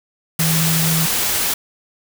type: tone in noise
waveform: sine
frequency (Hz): 161.7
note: E3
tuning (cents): -33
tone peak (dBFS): -17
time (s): 0.39-1.06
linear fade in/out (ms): 5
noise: white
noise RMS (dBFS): -19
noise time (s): 0.39-1.54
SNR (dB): -1
effects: none